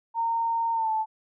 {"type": "tone with pitch glide", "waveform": "sine", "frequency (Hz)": [919, 876], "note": ["A#5", "A5"], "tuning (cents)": [-25, -8], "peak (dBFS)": -23, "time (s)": [0.14, 1.06], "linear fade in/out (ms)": 50, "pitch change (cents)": -83, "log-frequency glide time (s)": [0.73, 0.91], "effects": []}